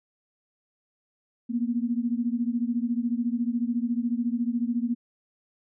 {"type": "beating tone pair", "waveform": "sine", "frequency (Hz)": [232.8, 246.8], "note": ["A#3", "B3"], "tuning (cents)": [-2, -1], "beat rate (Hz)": 14, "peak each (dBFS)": [-26, -28], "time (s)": [1.49, 4.95], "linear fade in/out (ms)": 20, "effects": []}